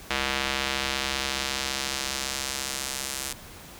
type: tone with band-pass filter sweep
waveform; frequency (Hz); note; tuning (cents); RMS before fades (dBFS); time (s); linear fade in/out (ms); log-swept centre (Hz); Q
square; 67.3; C2; +49; -30; 0.1-3.33; 5; 2700 to 8900; 0.89
effects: pink hiss -45 dBFS RMS until 3.79 s